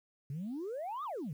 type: exponential two-way sweep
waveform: sine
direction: up then down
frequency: 130.81 to 1262 to 130.81 Hz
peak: -35 dBFS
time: 0.3-1.33 s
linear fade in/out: 2 ms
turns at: 1.04 s
effects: tanh soft clip ceiling -34 dBFS + 11-bit